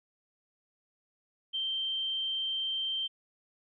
sine tone, 3136 Hz, G7, in tune, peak -30 dBFS, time 1.53-3.08 s, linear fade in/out 20 ms, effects none

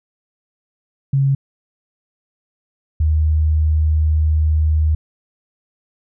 sine tone pair in turn, 137 / 77.56 Hz, C#3 / D#2, -20 / -5 cents, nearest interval minor seventh, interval 985 cents, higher first, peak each -12 dBFS, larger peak neither, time 1.13-1.35 / 3-4.95 s, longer second, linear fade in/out 5 ms, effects none

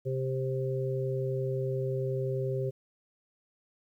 harmonic tone, 131.5 Hz, C3, 9 cents sharp, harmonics 1 / 3 / 4, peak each -31 / -33 / -36 dBFS, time 0.05-2.71 s, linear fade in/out 20 ms, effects 11-bit

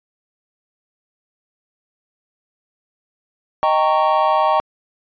triangle chord, Eb dominant seventh, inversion none, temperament equal with one note detuned, 622.3 / 784 / 921.1 / 1108.7 Hz, Eb5 / G5 / Bb5 / Db6, 0 / 0 / -21 / 0 cents, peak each -17 dBFS, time 3.63-4.6 s, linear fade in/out 0 ms, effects resampled to 11025 Hz

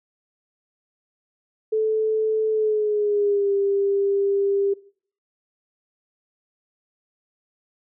sine tone with pitch glide, 436.4 to 397.9 Hz, A4 to G4, -14 to +26 cents, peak -18 dBFS, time 1.72-4.74 s, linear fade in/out 10 ms, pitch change -160 cents, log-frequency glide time 2.5-3.53 s, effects noise-tail reverb RT60 0.5 s tail -20 dB re dry

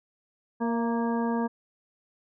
harmonic tone with a mistuned harmonic, 233.1 Hz, A#3, in tune, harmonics 1 / 2 / 3 / 4 / 5 / 7, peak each -26 / -32 / -37 / -33 / -41 / -42 dBFS, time 0.6-1.48 s, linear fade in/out 20 ms, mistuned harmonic 3, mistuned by -32 cents, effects none

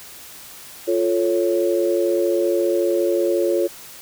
sine chord, F augmented, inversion none, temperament equal, 349.2 / 440 / 554.4 Hz, F4 / A4 / C#5, 0 / 0 / 0 cents, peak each -19 / -23 / -21 dBFS, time 0.87-3.68 s, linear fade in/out 20 ms, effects white hiss -40 dBFS RMS until 4.01 s

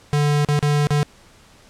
square tone with dropouts, 146.83 Hz, D3, in tune, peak -16 dBFS, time 0.13-1.03 s, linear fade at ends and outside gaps 0 ms, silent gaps 0.448-0.487 / 0.591-0.627 / 0.87-0.906 s, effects pink hiss -50 dBFS RMS until 1.69 s + low-pass 9000 Hz 12 dB/octave

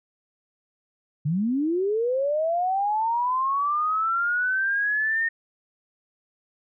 sine linear sweep, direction up, 138.59 to 1845 Hz, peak -21 dBFS, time 1.25-5.29 s, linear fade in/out 10 ms, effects none

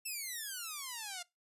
5% pulse exponential sweep, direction down, 2692 to 690 Hz, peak -29 dBFS, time 0.05-1.23 s, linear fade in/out 10 ms, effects noise-tail reverb RT60 0.2 s tail -22 dB re dry + resampled to 32000 Hz

